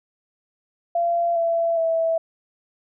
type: tone with pitch steps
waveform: sine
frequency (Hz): 685 / 670.5 / 656.3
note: F5 / E5 / E5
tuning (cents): -34 / +29 / -8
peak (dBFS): -18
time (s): 0.95-2.18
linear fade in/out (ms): 5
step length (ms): 410
effects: none